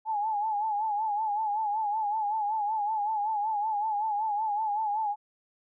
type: tone with vibrato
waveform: sine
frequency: 850 Hz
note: G#5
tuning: 40 cents sharp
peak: -26 dBFS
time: 0.05-5.16 s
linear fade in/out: 50 ms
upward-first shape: sine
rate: 5.3 Hz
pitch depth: 79 cents each way
effects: none